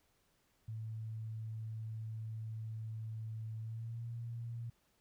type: tone with pitch glide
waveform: sine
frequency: 110.7 to 116.94 Hz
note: A2 to A#2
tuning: +11 to +6 cents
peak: -40 dBFS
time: 0.68-4.7 s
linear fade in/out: 5 ms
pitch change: +95 cents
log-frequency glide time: 3.59-4.05 s
effects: pink hiss -75 dBFS RMS until 5 s